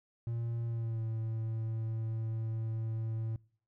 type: tone with pitch glide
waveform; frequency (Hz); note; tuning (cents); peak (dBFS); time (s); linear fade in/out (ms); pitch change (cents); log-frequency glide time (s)
triangle; 116.54 to 111.92; A#2 to A2; 0 to +30; -31; 0.27-3.36; 0; -70; 0.66-1.04
effects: noise-tail reverb RT60 0.5 s tail -24 dB re dry